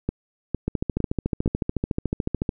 two click trains, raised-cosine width 3 ms, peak -10 / -10 dBFS, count 26 / 4, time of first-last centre 0.68-2.492 / 0.09-1.46 s, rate 13.8 / 2.19 Hz, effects none

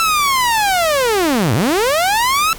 sawtooth linear two-way sweep, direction down then up, 1340 to 96.4 to 1340 Hz, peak -9 dBFS, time 0-2.53 s, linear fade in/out 0 ms, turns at 1.54 s, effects pink hiss -34 dBFS RMS until 2.58 s

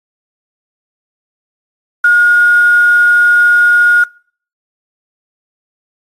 sine tone with quantisation, 1434 Hz, F6, 45 cents sharp, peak -4 dBFS, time 2.04-4.04 s, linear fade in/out 5 ms, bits 5, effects noise-tail reverb RT60 0.5 s tail -26 dB re dry + AAC 32 kbps

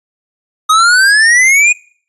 square exponential sweep, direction up, 1244.5 to 2489 Hz, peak -6 dBFS, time 0.69-1.73 s, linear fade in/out 10 ms, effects noise-tail reverb RT60 0.5 s tail -24 dB re dry + resampled to 24000 Hz

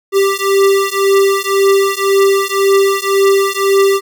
square beating tone pair, 392 / 393.9 Hz, G4 / G4, 0 / +8 cents, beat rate 1.9 Hz, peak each -13 dBFS, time 0.12-4.01 s, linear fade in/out 50 ms, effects none

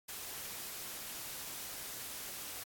white noise, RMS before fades -44 dBFS, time 0.08-2.64 s, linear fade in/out 10 ms, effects AAC 64 kbps

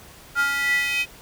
square tone with high-pass filter sweep, 280.3 Hz, C#4, 19 cents sharp, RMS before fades -22 dBFS, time 0.35-1.06 s, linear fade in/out 50 ms, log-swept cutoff 1400 to 2600 Hz, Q 8.4, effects pink hiss -46 dBFS RMS until 1.21 s

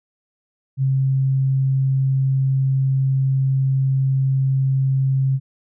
sine tone, 134 Hz, C3, 42 cents sharp, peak -15 dBFS, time 0.77-5.4 s, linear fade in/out 50 ms, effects none

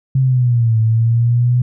sine linear two-way sweep, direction down then up, 134.4 to 110.5 to 124.4 Hz, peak -10 dBFS, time 0.15-1.62 s, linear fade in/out 5 ms, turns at 0.79 s, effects none

